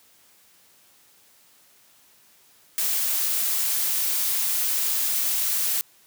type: noise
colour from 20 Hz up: blue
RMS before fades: -24 dBFS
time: 2.78-5.81 s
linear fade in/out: 0 ms
effects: white hiss -57 dBFS RMS until 6.06 s + high-pass 80 Hz 12 dB/octave